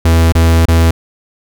45% pulse tone with dropouts, 82.41 Hz, E2, in tune, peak -6 dBFS, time 0.05-0.91 s, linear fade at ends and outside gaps 5 ms, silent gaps 0.323-0.351 / 0.656-0.683 s, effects none

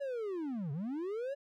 triangle linear two-way sweep, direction down then up, 575 to 132.3 to 575 Hz, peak -33 dBFS, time 0-1.35 s, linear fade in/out 20 ms, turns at 0.72 s, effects none

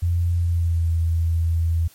sine tone with pitch glide, 86.2 to 82.88 Hz, F2 to E2, -22 to +10 cents, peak -17 dBFS, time 0.02-1.88 s, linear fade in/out 10 ms, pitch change -68 cents, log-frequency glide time 0.38-0.9 s, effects white hiss -52 dBFS RMS until 1.94 s + MP3 64 kbps

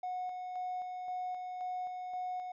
triangle tone with tremolo, 731 Hz, F#5, 21 cents flat, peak -32 dBFS, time 0.03-2.52 s, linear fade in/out 5 ms, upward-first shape square, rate 1.9 Hz, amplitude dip 40%, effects tanh soft clip ceiling -31 dBFS + resampled to 16000 Hz

